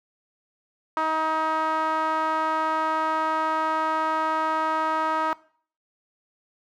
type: tone with band-pass filter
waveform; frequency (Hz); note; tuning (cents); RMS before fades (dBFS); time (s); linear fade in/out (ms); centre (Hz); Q
sawtooth; 316.3; D#4; +29; -24; 0.97-5.33; 0; 1100; 5.4
effects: noise-tail reverb RT60 0.5 s tail -20 dB re dry